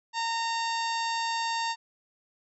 harmonic tone with a mistuned harmonic, 918 Hz, A#5, 27 cents flat, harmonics 1 / 2 / 3 / 4 / 5 / 6 / 7 / 8, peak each -29 / -36 / -39 / -39 / -37 / -43 / -45 / -45 dBFS, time 0.13-1.76 s, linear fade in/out 50 ms, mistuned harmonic 8, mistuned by +42 cents, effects none

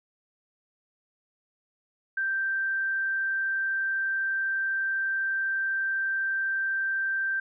sine tone, 1568 Hz, G6, in tune, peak -25 dBFS, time 2.17-7.4 s, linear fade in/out 5 ms, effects none

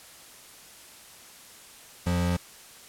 square tone pair together, 87.31 / 176.7 Hz, F2 / F3, 0 / +21 cents, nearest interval octave, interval 1221 cents, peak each -27 dBFS, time 2.06-2.37 s, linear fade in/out 10 ms, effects white hiss -49 dBFS RMS until 2.88 s + low-pass 12000 Hz 12 dB/octave

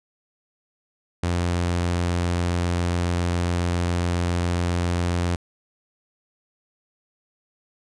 sawtooth tone, 87.31 Hz, F2, in tune, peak -17 dBFS, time 1.23-5.36 s, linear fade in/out 5 ms, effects resampled to 22050 Hz

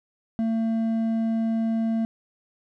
sine tone with hard clipping, 225 Hz, A3, 39 cents sharp, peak -23 dBFS, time 0.39-2.05 s, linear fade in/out 0 ms, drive 5 dB, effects none

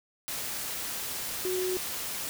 sine tone in noise, 368.6 Hz, F#4, 7 cents flat, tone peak -28 dBFS, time 1.45-1.77 s, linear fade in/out 0 ms, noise white, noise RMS -35 dBFS, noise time 0.28-2.29 s, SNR +4 dB, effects none

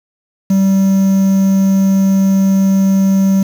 triangle tone with quantisation, 193.3 Hz, G3, 24 cents flat, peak -6 dBFS, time 0.5-3.43 s, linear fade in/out 5 ms, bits 5, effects none

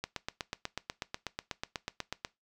click train, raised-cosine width 0.2 ms, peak -17 dBFS, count 19, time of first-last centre 0.04-2.249 s, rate 8.15 Hz, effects noise-tail reverb RT60 0.2 s tail -20 dB re dry

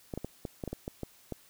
clicks, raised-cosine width 2 ms, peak -22 dBFS, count 10, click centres 0.138 / 0.176 / 0.246 / 0.452 / 0.638 / 0.677 / 0.73 / 0.879 / 1.033 / 1.323 s, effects white hiss -60 dBFS RMS until 1.49 s

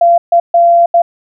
sine tone bursts at uneven times, 686 Hz, F5, 31 cents flat, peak -4 dBFS, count 4, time 0.01-0.18 / 0.32-0.4 / 0.54-0.86 / 0.94-1.02 s, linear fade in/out 5 ms, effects none

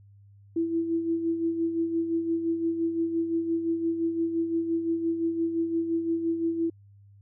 sine tone with tremolo, 331.5 Hz, E4, 10 cents sharp, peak -22 dBFS, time 0.56-6.7 s, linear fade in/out 5 ms, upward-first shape sine, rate 5.8 Hz, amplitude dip 55%, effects added 100 Hz sine -51 dBFS peak until 7.21 s

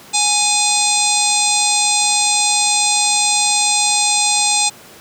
harmonic tone with a mistuned harmonic, 830.6 Hz, G#5, in tune, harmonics 1 / 3 / 4 / 5 / 6 / 7 / 8 / 9 / 10, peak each -20 / -22 / -22 / -22 / -25 / -25 / -23 / -20 / -19 dBFS, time 0.13-4.7 s, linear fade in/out 20 ms, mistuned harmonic 4, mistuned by +110 cents, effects pink hiss -40 dBFS RMS until 5 s + high-pass 150 Hz 12 dB/octave

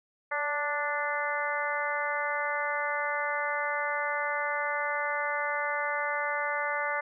harmonic tone with a mistuned harmonic, 293.2 Hz, D4, 3 cents flat, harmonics 2 / 3 / 4 / 5 / 6 / 7, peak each -35 / -35 / -35 / -35 / -35 / -35 dBFS, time 0.31-7.01 s, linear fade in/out 10 ms, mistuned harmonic 2, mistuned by -25 cents, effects none

